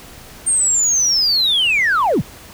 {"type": "linear sweep", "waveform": "sine", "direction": "down", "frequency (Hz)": [8800, 66.6], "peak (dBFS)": -11, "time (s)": [0.46, 2.22], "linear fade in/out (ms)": 20, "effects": ["tanh soft clip ceiling -10 dBFS", "pink hiss -39 dBFS RMS until 2.53 s"]}